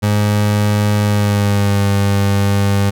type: tone with pitch glide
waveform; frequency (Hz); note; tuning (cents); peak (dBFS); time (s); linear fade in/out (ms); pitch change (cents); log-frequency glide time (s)
30% pulse; 104.1 to 99.86; G#2 to G2; +5 to +33; -9; 0.02-2.91; 20; -72; 1.02-1.88
effects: none